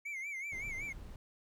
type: tone with vibrato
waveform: triangle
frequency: 2206 Hz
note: C#7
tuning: 9 cents flat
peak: -37 dBFS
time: 0.05-0.93 s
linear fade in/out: 10 ms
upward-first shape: sine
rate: 5.3 Hz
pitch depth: 110 cents each way
type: noise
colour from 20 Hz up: brown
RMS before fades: -48 dBFS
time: 0.52-1.16 s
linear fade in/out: 2 ms
effects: none